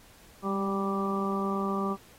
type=harmonic tone with a mistuned harmonic; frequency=195.6 Hz; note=G3; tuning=4 cents flat; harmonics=1 / 2 / 3 / 4 / 5 / 6; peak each=-30 / -33 / -40 / -39 / -39 / -33 dBFS; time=0.42-1.97 s; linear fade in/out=50 ms; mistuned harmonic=1; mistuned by=+22 cents; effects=pink hiss -56 dBFS RMS until 2.18 s + AAC 48 kbps